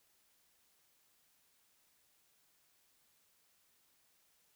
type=silence; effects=white hiss -73 dBFS RMS until 4.55 s